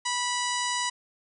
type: harmonic tone with a mistuned harmonic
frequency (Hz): 981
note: B5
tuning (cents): -12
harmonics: 1 / 2 / 3 / 4 / 5 / 6 / 7 / 8 / 9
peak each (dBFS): -30 / -33 / -35 / -36 / -37 / -38 / -38 / -39 / -40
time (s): 0.05-0.9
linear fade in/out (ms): 10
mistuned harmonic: 8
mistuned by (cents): +29
effects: none